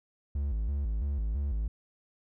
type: tone with vibrato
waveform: triangle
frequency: 61.74 Hz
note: B1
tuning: in tune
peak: -26 dBFS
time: 0.35-1.68 s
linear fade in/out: 5 ms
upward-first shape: square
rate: 3 Hz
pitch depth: 240 cents each way
effects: none